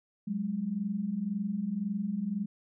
sine tone pair together, 185.6 / 207.5 Hz, F#3 / G#3, +6 / -1 cents, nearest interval major second, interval 193 cents, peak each -35 / -31 dBFS, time 0.27-2.46 s, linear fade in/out 10 ms, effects none

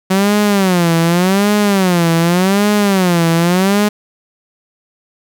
sawtooth tone with vibrato, 185.8 Hz, F#3, 7 cents sharp, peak -6 dBFS, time 0.1-3.89 s, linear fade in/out 10 ms, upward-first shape sine, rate 0.86 Hz, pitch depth 200 cents each way, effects 8-bit

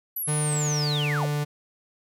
sine linear sweep, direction down, 12000 to 454.6 Hz, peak -27 dBFS, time 0.16-1.26 s, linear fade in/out 5 ms
45% pulse tone with pitch glide, 150 to 147.25 Hz, D3 to D3, +37 to +5 cents, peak -24 dBFS, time 0.27-1.45 s, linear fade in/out 20 ms, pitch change -32 cents, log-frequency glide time 0.45-1.09 s
effects none

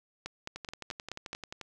two click trains, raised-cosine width 0.2 ms, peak -23 / -20 dBFS, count 13 / 6, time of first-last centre 0.56-1.613 / 0.26-1.331 s, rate 11.4 / 4.67 Hz, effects none

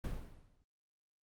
brown noise with exponential decay, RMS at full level -35 dBFS, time 0.04-0.64 s, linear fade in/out 2 ms, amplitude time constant 130 ms, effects Opus 32 kbps

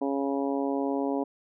harmonic tone, 138.59 Hz, C#3, in tune, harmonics 2 / 3 / 4 / 5 / 6 / 7, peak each -28 / -32 / -34 / -36 / -38 / -39 dBFS, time 0.01-1.24 s, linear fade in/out 10 ms, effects none

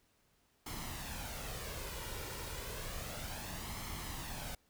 pink noise with flanger, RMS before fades -43 dBFS, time 0.66-4.55 s, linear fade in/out 5 ms, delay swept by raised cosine 0.95 to 2.15 ms, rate 0.31 Hz, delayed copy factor +0.5, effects pink hiss -73 dBFS RMS until 4.69 s

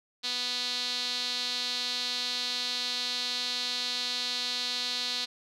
sawtooth tone with band-pass filter, 246.9 Hz, B3, in tune, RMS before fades -32 dBFS, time 0.23-5.26 s, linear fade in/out 20 ms, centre 4100 Hz, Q 4.8, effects none

